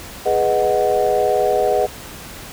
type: chord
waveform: sine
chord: G# minor seventh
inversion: none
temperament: equal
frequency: 415.3 / 493.9 / 622.3 / 740 Hz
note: G#4 / B4 / D#5 / F#5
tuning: 0 / 0 / 0 / 0 cents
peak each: -19 dBFS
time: 0.25-1.87 s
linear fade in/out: 20 ms
effects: tanh soft clip ceiling -5 dBFS + pink hiss -35 dBFS RMS until 2.52 s